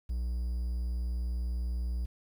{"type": "tone", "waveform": "triangle", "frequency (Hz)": 60, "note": "B1", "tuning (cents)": -49, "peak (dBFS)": -28, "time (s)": [0.09, 2.06], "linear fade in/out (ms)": 10, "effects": ["10-bit"]}